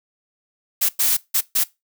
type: noise bursts at uneven times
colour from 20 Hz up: blue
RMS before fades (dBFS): -18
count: 4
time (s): 0.81-0.89 / 0.99-1.17 / 1.34-1.41 / 1.55-1.64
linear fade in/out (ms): 10
effects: noise-tail reverb RT60 0.2 s tail -20 dB re dry